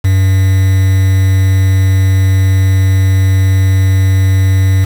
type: tone with quantisation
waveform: triangle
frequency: 95.5 Hz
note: G2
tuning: 45 cents flat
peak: -4 dBFS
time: 0.04-4.85 s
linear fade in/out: 10 ms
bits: 4
effects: none